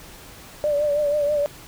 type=tone with vibrato; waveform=sine; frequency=587.3 Hz; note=D5; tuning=in tune; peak=-18 dBFS; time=0.64-1.46 s; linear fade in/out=0 ms; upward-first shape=triangle; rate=6.2 Hz; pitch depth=54 cents each way; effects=pink hiss -43 dBFS RMS until 1.67 s